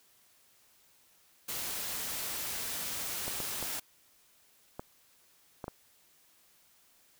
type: noise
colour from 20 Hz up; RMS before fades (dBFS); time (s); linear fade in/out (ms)
white; -37; 1.48-3.8; 10
type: clicks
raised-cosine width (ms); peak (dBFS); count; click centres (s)
1; -24; 6; 3.28 / 3.403 / 3.627 / 4.795 / 5.642 / 5.681
effects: white hiss -65 dBFS RMS until 7.19 s